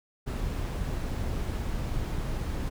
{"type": "noise", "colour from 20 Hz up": "brown", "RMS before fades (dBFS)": -31, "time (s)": [0.26, 2.7], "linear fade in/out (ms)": 20, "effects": []}